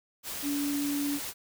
sine tone in noise, 286.5 Hz, D4, 43 cents flat, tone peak -28 dBFS, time 0.42-1.2 s, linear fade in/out 50 ms, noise white, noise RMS -37 dBFS, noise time 0.23-1.34 s, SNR +6 dB, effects none

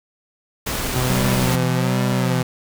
pink noise, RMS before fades -24 dBFS, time 0.66-1.56 s, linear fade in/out 10 ms
sawtooth tone, 126.9 Hz, B2, 47 cents sharp, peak -15 dBFS, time 0.95-2.43 s, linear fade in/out 5 ms
square tone with vibrato, 181.6 Hz, F#3, 32 cents flat, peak -22 dBFS, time 1.09-2.43 s, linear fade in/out 10 ms, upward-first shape sine, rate 1.3 Hz, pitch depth 140 cents each way
clicks, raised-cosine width 2 ms, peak -20 dBFS, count 4, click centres 1.259 / 1.404 / 1.634 / 2.123 s
effects none

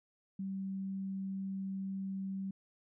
sine tone, 193 Hz, G3, 27 cents flat, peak -36 dBFS, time 0.39-2.51 s, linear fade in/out 5 ms, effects none

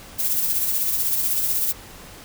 violet noise with tremolo, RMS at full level -20 dBFS, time 0.18-1.73 s, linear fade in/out 20 ms, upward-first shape triangle, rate 16 Hz, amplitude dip 45%, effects pink hiss -42 dBFS RMS until 2.24 s

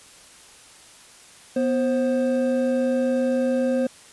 triangle tone pair together, 246.9 / 528 Hz, B3 / C5, 0 / +16 cents, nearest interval octave + minor second, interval 1316 cents, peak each -20 / -20 dBFS, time 1.56-3.87 s, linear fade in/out 5 ms, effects white hiss -48 dBFS RMS until 4.12 s + resampled to 24000 Hz

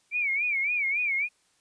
sine tone with vibrato, 2300 Hz, D7, 37 cents flat, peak -24 dBFS, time 0.11-1.29 s, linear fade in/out 50 ms, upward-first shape sine, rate 3.6 Hz, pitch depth 130 cents each way, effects white hiss -67 dBFS RMS until 1.6 s + resampled to 22050 Hz

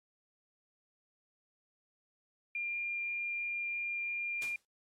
sine tone, 2399 Hz, D7, 36 cents sharp, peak -34 dBFS, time 2.55-4.56 s, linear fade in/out 2 ms
white noise with exponential decay, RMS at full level -40 dBFS, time 4.42-4.65 s, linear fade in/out 0 ms, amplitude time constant 48 ms
effects low-pass 10000 Hz 12 dB/octave + AAC 64 kbps

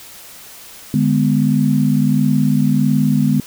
sine chord, G# diminished, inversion second, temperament just, 149.51 / 207.7 / 249.2 Hz, D3 / G#3 / B3, +31 / 0 / +16 cents, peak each -16 dBFS, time 0.94-3.4 s, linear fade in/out 2 ms, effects white hiss -38 dBFS RMS until 3.46 s

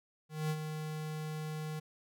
square tone with ADSR envelope, 154.8 Hz, D#3, 9 cents flat, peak -31 dBFS, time 0.29-1.8 s, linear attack 210 ms, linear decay 55 ms, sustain -7 dB, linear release 12 ms, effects none

